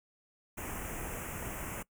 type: band-stop noise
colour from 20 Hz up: pink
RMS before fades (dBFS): -40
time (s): 0.57-1.83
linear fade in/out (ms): 10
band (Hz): 2800 to 6400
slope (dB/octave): 48
effects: noise-tail reverb RT60 0.1 s tail -22 dB re dry